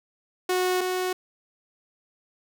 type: tone pair in turn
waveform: sawtooth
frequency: 366.3 / 367.8 Hz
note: F#4 / F#4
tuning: -17 / -10 cents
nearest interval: unison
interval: 7 cents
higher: second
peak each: -18 / -21 dBFS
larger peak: first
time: 0.49-0.81 / 0.81-1.13 s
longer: neither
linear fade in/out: 5 ms
effects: none